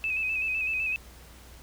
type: tone with vibrato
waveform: sine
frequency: 2572 Hz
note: E7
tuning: 43 cents flat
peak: -26 dBFS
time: 0.04-0.96 s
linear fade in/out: 0 ms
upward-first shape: square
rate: 7.9 Hz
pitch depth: 39 cents each way
effects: added 60 Hz sine -49 dBFS peak until 1.62 s + pink hiss -52 dBFS RMS until 1.62 s